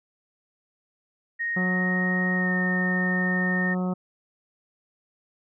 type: tone with pitch glide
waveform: sine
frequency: 1864.7 to 1833.7 Hz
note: A#6 to A#6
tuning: 0 to -29 cents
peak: -25 dBFS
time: 1.39-3.75 s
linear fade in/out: 20 ms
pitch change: -29 cents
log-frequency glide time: 2.35-2.51 s
type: harmonic tone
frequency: 182.6 Hz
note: F#3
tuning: 23 cents flat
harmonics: 1 / 2 / 3 / 4 / 5 / 6 / 7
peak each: -24 / -35 / -36 / -38 / -43 / -45 / -41 dBFS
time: 1.56-3.94 s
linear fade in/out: 10 ms
effects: none